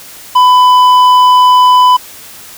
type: tone with tanh clipping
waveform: sine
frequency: 1000 Hz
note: B5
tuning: 21 cents sharp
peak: -4 dBFS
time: 0.35-1.97 s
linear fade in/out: 10 ms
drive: 8 dB
effects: white hiss -32 dBFS RMS until 2.57 s